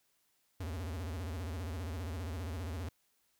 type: tone with vibrato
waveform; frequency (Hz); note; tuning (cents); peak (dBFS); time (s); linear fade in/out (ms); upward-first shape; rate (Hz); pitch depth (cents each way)
square; 84.9; F2; -48; -38; 0.6-2.89; 5; sine; 15; 230
effects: white hiss -75 dBFS RMS until 3.39 s